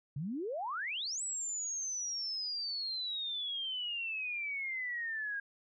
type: exponential two-way sweep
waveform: sine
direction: up then down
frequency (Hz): 130.8 to 7950 to 1615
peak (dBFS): -35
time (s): 0.16-5.4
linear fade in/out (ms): 5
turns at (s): 1.22
effects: none